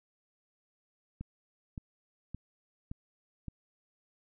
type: click train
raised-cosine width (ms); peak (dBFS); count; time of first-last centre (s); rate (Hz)
5; -27; 5; 1.21-3.483; 1.76
effects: none